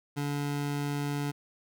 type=tone; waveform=25% pulse; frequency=144 Hz; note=D3; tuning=34 cents flat; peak=-26 dBFS; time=0.16-1.32 s; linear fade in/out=20 ms; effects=none